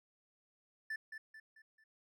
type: tone with echo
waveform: triangle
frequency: 1760 Hz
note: A6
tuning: in tune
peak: -36 dBFS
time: 0.9-0.96 s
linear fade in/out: 5 ms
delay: 220 ms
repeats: 4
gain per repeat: -7 dB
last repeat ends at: 1.84 s
effects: none